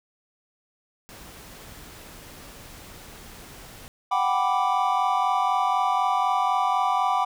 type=noise; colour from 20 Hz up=pink; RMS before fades=-44 dBFS; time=1.09-3.88 s; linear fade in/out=0 ms
type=chord; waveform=triangle; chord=G major seventh; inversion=third; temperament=equal; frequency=740 / 784 / 987.8 / 1174.7 Hz; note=F#5 / G5 / B5 / D6; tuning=0 / 0 / 0 / 0 cents; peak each=-24 dBFS; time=4.11-7.25 s; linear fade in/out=10 ms
effects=none